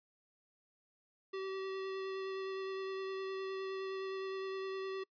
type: tone with vibrato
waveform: square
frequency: 383.8 Hz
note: G4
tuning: 37 cents flat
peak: -39 dBFS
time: 1.33-5.04 s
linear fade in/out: 10 ms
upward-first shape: sine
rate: 9.7 Hz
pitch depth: 10 cents each way
effects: noise-tail reverb RT60 0.1 s tail -26 dB re dry + resampled to 11025 Hz